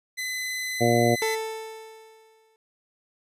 sawtooth tone, 2019 Hz, B6, 38 cents sharp, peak -25 dBFS, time 0.17-1.36 s, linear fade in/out 20 ms
harmonic tone, 118.3 Hz, A#2, 26 cents sharp, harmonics 1 / 2 / 3 / 4 / 5 / 6, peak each -25 / -25 / -25 / -25 / -25 / -25 dBFS, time 0.8-1.16 s, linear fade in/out 20 ms
30% pulse tone with exponential decay, 442.1 Hz, A4, 8 cents sharp, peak -20 dBFS, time 1.22-2.56 s, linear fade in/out 1 ms, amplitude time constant 290 ms
effects resampled to 32000 Hz

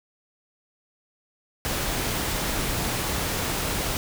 pink noise, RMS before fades -27 dBFS, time 1.65-3.97 s, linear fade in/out 0 ms, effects none

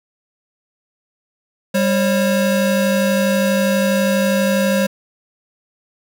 square tone pair together, 197.7 / 540.8 Hz, G3 / C#5, +15 / -43 cents, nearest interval octave + perfect fourth, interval 1742 cents, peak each -17 / -18 dBFS, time 1.74-4.87 s, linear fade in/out 10 ms, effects none

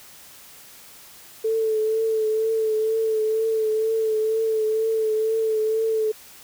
sine tone with vibrato, 440 Hz, A4, in tune, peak -19 dBFS, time 1.44-6.12 s, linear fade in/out 10 ms, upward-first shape triangle, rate 2.1 Hz, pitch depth 34 cents each way, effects white hiss -46 dBFS RMS until 6.43 s

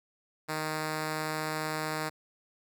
5% pulse tone, 155.56 Hz, D#3, in tune, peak -20 dBFS, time 0.48-2.1 s, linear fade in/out 20 ms, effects none

